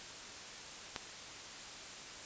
click, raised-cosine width 0.2 ms, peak -20 dBFS, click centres 0.962 s, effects white hiss -48 dBFS RMS until 2.25 s + resampled to 16000 Hz

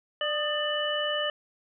harmonic tone with a mistuned harmonic, 594 Hz, D5, 20 cents sharp, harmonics 1 / 2 / 3 / 5, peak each -30 / -35 / -33 / -30 dBFS, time 0.21-1.3 s, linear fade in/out 2 ms, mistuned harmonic 2, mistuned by +64 cents, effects none

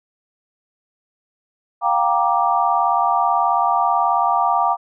sine chord, G minor seventh, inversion third, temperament just, 705.6 / 784 / 940.8 / 1176 Hz, F5 / G5 / Bb5 / D6, +18 / 0 / +16 / +2 cents, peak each -20 dBFS, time 1.81-4.77 s, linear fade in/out 50 ms, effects none

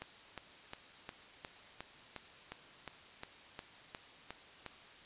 click train, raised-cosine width 0.3 ms, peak -27 dBFS, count 14, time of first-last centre 0.02-4.663 s, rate 2.8 Hz, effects white hiss -56 dBFS RMS until 5.05 s + resampled to 8000 Hz

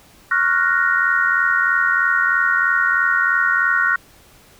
sine chord, Gb major seventh, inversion second, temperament equal with one note detuned, 1103.6 / 1396.9 / 1480 / 1864.7 Hz, Db6 / F6 / Gb6 / Bb6, -8 / 0 / 0 / 0 cents, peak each -24 / -19 / -18 / -20 dBFS, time 0.31-3.96 s, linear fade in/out 5 ms, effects pink hiss -49 dBFS RMS until 4.59 s

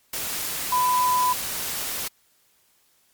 sine tone in noise, 999 Hz, B5, 20 cents sharp, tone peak -18 dBFS, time 0.72-1.33 s, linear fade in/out 5 ms, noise white, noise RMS -29 dBFS, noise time 0.13-2.08 s, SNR +8 dB, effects white hiss -63 dBFS RMS until 3.13 s + MP3 96 kbps

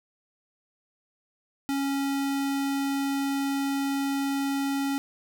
square tone, 276.5 Hz, C#4, 4 cents flat, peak -26 dBFS, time 1.69-4.98 s, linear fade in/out 0 ms, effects none

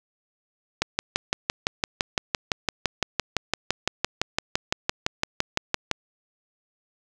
click train, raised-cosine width 0.2 ms, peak -4 dBFS, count 31, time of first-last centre 0.82-5.913 s, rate 5.89 Hz, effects none

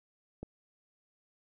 click, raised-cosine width 2 ms, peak -27 dBFS, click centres 0.43 s, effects none

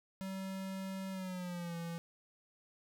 square tone with pitch glide, 191.4 to 168.56 Hz, G3 to E3, -41 to +39 cents, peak -40 dBFS, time 0.21-1.98 s, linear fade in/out 0 ms, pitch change -220 cents, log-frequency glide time 1.11-1.76 s, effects none

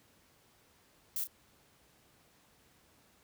violet noise with echo, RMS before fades -35 dBFS, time 1.16-1.24 s, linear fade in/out 2 ms, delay 32 ms, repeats 1, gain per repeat -10 dB, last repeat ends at 1.272 s, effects pink hiss -66 dBFS RMS until 3.23 s + high-pass 60 Hz 12 dB/octave

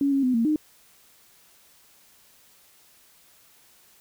sine tone with pitch steps, 280.2 / 274.4 / 253.3 / 229.8 / 305.6 Hz, C#4 / C#4 / B3 / A#3 / D#4, +19 / -17 / +44 / -25 / -31 cents, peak -19 dBFS, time 0.01-0.56 s, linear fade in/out 2 ms, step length 110 ms, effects white hiss -57 dBFS RMS until 4 s

